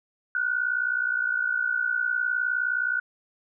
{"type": "tone pair together", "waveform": "sine", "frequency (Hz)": [1445.5, 1505], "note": ["F#6", "F#6"], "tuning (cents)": [-41, 29], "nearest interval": "minor second", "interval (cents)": 70, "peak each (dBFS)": -26, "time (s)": [0.35, 3], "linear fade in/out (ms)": 2, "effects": []}